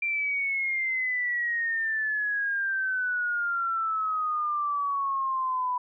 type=exponential sweep; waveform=sine; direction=down; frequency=2368 to 987.8 Hz; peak=-25 dBFS; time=0.02-5.78 s; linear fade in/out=5 ms; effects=none